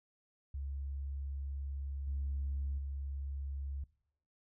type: tone with level steps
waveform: sine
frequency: 69.3 Hz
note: C#2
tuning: in tune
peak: -37 / -33 / -37 dBFS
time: 0.54-3.84 s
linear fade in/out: 5 ms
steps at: 2.07 / 2.78 s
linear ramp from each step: 5 ms
effects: noise-tail reverb RT60 0.7 s tail -21 dB re dry + tanh soft clip ceiling -30 dBFS